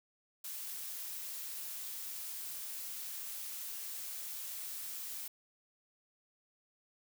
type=noise; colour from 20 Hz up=blue; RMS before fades=-43 dBFS; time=0.44-5.28 s; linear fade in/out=5 ms; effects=none